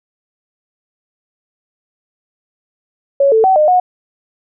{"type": "tone with pitch steps", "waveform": "sine", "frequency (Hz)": [556, 443.1, 760, 609, 728], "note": ["C#5", "A4", "F#5", "D#5", "F#5"], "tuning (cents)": [5, 12, 46, -37, -28], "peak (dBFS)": -7, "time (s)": [3.2, 3.8], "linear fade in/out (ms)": 5, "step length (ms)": 120, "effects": []}